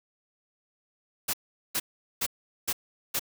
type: noise bursts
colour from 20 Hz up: white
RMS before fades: -28 dBFS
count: 5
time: 1.28-3.195 s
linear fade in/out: 10 ms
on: 55 ms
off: 410 ms
effects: none